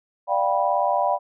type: chord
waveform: sine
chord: G dominant seventh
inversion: second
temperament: just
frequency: 588 / 705.6 / 784 / 980 Hz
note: D5 / F5 / G5 / B5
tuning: +2 / +18 / 0 / -14 cents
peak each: -24 dBFS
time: 0.27-1.19 s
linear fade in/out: 50 ms
effects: none